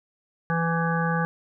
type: harmonic tone with a mistuned harmonic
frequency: 166.4 Hz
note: E3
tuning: 17 cents sharp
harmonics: 1 / 3 / 5 / 7 / 9 / 10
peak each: -24 / -31 / -30 / -31 / -32 / -32 dBFS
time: 0.5-1.25 s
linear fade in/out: 0 ms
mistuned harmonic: 9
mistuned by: +19 cents
effects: none